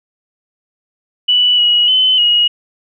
sine tone with pitch steps, 2961 / 2910 / 3040 / 2892 Hz, F#7 / F#7 / F#7 / F#7, +1 / -29 / +46 / -40 cents, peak -8 dBFS, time 1.28-2.48 s, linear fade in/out 10 ms, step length 300 ms, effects none

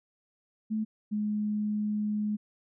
sine tone pair in turn, 217.2 / 210.4 Hz, A3 / G#3, -22 / +23 cents, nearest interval minor second, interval 55 cents, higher first, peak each -27 dBFS, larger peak neither, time 0.7-0.85 / 1.11-2.37 s, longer second, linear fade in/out 20 ms, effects none

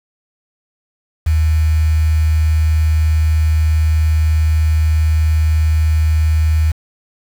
sine tone with quantisation, 78.4 Hz, D#2, 14 cents sharp, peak -10 dBFS, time 1.26-6.72 s, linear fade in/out 10 ms, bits 5, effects none

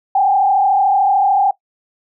sine tone with frequency modulation, 789 Hz, G5, 11 cents sharp, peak -10 dBFS, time 0.15-1.51 s, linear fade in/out 5 ms, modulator 33.5 Hz, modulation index 1.1, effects noise-tail reverb RT60 0.1 s tail -19 dB re dry

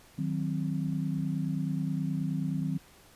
sine chord, C diminished, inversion first, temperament equal, 155.56 / 185 / 261.6 Hz, Eb3 / Gb3 / C4, 0 / 0 / 0 cents, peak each -31 / -33 / -35 dBFS, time 0.18-2.78 s, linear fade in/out 10 ms, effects pink hiss -57 dBFS RMS until 3.15 s + resampled to 32000 Hz

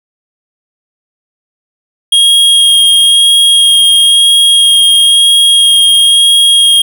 square tone with vibrato, 3258 Hz, G#7, 34 cents flat, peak -4 dBFS, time 2.12-6.82 s, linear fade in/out 5 ms, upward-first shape sine, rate 1 Hz, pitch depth 9 cents each way, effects none

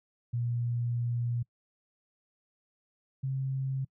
sine tone pair in turn, 119.5 / 133.59 Hz, A#2 / C3, +43 / +36 cents, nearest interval major second, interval 193 cents, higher second, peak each -28 / -29 dBFS, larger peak first, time 0.33-1.43 / 3.23-3.85 s, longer first, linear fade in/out 10 ms, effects noise-tail reverb RT60 0.1 s tail -25 dB re dry

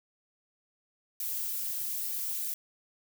violet noise with flanger, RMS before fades -34 dBFS, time 1.2-2.54 s, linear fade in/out 2 ms, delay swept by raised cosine 1.4 to 3.8 ms, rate 3.2 Hz, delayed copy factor -0.7, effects none

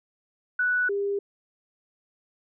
sine tone pair in turn, 1480 / 401.4 Hz, F#6 / G4, 0 / +41 cents, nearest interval octave + major seventh, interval 2259 cents, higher first, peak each -21 / -24 dBFS, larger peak first, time 0.59-0.89 / 0.89-1.19 s, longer neither, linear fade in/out 5 ms, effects none

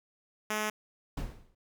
5% pulse tone, 213.5 Hz, G#3, 48 cents sharp, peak -19 dBFS, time 0.5-0.7 s, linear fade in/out 5 ms
brown noise with exponential decay, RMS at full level -30 dBFS, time 1.17-1.55 s, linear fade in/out 5 ms, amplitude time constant 82 ms
effects none

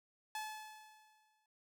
sawtooth tone with exponential decay, 862 Hz, A5, 36 cents flat, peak -35 dBFS, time 0.35-1.46 s, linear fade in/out 2 ms, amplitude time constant 240 ms, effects none

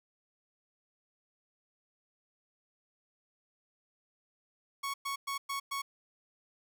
sawtooth tone bursts, 1108.7 Hz, C#6, in tune, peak -30 dBFS, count 5, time 4.83-5.82 s, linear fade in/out 10 ms, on 110 ms, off 110 ms, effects none

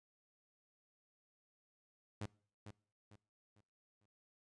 sawtooth tone with echo, 103.83 Hz, G#2, in tune, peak -37 dBFS, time 2.21-2.26 s, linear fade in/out 5 ms, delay 450 ms, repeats 4, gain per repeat -9 dB, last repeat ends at 4.06 s, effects noise-tail reverb RT60 0.5 s tail -24 dB re dry + resampled to 22050 Hz

